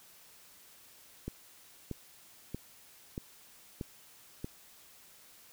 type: click train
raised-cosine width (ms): 3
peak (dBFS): -24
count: 6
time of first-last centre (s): 1.28-4.445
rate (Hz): 1.58
effects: white hiss -58 dBFS RMS until 5.52 s